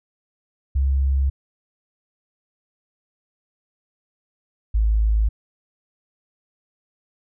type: tone pair in turn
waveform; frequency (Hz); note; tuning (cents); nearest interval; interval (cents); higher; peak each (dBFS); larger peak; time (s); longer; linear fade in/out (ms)
sine; 67.8 / 53.81; C#2 / A1; -38 / -38; major third; 400; first; -16 / -15; second; 0.75-1.3 / 4.74-5.29; neither; 10
effects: none